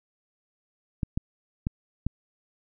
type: clicks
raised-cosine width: 5 ms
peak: -14 dBFS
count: 4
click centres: 1.032 / 1.175 / 1.669 / 2.066 s
effects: none